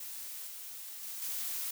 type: noise with level steps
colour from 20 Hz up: blue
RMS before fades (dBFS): -43 / -45 / -42 / -37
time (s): 0-1.71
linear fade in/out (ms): 5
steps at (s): 0.47 / 1.03 / 1.22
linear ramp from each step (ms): 2
effects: none